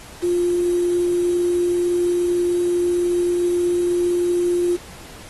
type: tone with quantisation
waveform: sine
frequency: 351.3 Hz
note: F4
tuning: 10 cents sharp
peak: -16 dBFS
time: 0.22-4.77 s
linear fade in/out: 20 ms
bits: 6
effects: pink hiss -41 dBFS RMS until 5.29 s + AAC 32 kbps